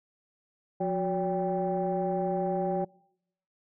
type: tone cluster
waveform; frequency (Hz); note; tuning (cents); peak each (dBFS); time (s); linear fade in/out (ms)
sine; 178.2 / 367.4 / 568 / 789; F3 / F#4 / C#5 / G5; +35 / -12 / +42 / +11; -31; 0.8-2.85; 10
effects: noise-tail reverb RT60 0.8 s tail -26 dB re dry + tanh soft clip ceiling -19 dBFS